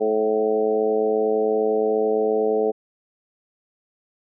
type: harmonic tone with a mistuned harmonic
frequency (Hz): 108.7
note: A2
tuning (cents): -21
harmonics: 2 / 3 / 4 / 5 / 6 / 7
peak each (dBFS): -31 / -30 / -19 / -27 / -29 / -30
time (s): 0-2.72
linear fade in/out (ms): 20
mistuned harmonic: 6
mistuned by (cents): +16
effects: none